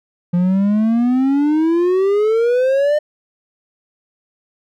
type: exponential sweep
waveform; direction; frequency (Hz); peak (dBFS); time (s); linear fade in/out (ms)
triangle; up; 172.9 to 608; -10; 0.33-2.99; 10
effects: none